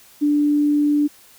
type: tone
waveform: sine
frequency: 293.7 Hz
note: D4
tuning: in tune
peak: -14 dBFS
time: 0.21-1.08 s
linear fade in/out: 20 ms
effects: white hiss -49 dBFS RMS until 1.38 s